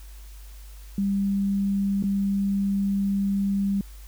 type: tone with dropouts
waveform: sine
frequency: 198.1 Hz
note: G3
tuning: 18 cents sharp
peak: -21 dBFS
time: 0.98-3.81 s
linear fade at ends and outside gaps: 2 ms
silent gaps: 2.026-2.038 s
effects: added 50 Hz sine -40 dBFS peak until 4.07 s + white hiss -53 dBFS RMS until 4.07 s